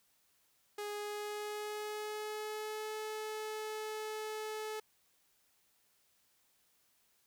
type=tone with pitch glide; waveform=sawtooth; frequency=414.5 to 431.6 Hz; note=G#4 to A4; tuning=-3 to -33 cents; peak=-35 dBFS; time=0.78-4.8 s; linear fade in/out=5 ms; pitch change=+70 cents; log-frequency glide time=0.91-2.95 s; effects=white hiss -73 dBFS RMS until 7.26 s